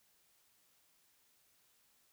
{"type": "silence", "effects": ["white hiss -72 dBFS RMS until 2.12 s"]}